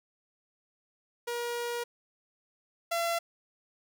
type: tone pair in turn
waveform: sawtooth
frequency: 476.7 / 678.3 Hz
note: A#4 / E5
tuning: +39 / +49 cents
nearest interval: tritone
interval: 610 cents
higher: second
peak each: -28 / -24 dBFS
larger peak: second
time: 1.27-1.84 / 2.91-3.19 s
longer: first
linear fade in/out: 10 ms
effects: none

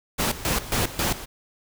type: noise with tremolo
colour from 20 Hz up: pink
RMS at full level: -23 dBFS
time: 0.18-1.26 s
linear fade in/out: 20 ms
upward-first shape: square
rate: 3.7 Hz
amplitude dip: 80%
effects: none

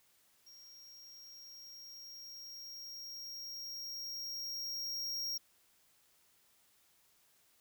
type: tone with level ramp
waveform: square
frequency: 5590 Hz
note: F8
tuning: 1 cent sharp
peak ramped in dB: -55 to -36 dBFS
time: 0.46-5.38 s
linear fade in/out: 10 ms
effects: white hiss -70 dBFS RMS until 7.6 s

